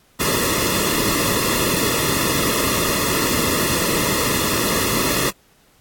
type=noise with comb filter; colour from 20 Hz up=pink; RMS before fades=-19 dBFS; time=0.19-5.31 s; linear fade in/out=20 ms; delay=1.3 ms; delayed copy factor=-1; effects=pink hiss -56 dBFS RMS until 5.8 s + AAC 64 kbps